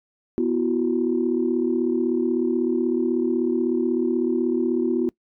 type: chord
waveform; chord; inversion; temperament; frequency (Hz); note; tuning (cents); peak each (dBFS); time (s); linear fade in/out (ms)
sine; B suspended fourth; none; equal with one note detuned; 246.9 / 333.8 / 370; B3 / E4 / F#4; 0 / +22 / 0; -23; 0.38-5.09; 0
effects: noise-tail reverb RT60 0.1 s tail -23 dB re dry + tanh soft clip ceiling -10 dBFS